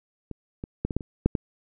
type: clicks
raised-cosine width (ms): 3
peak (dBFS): -22 / -20 / -12 / -17 / -11 / -24 / -6 / -11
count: 8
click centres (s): 0.313 / 0.639 / 0.85 / 0.908 / 0.966 / 1.008 / 1.26 / 1.352
effects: none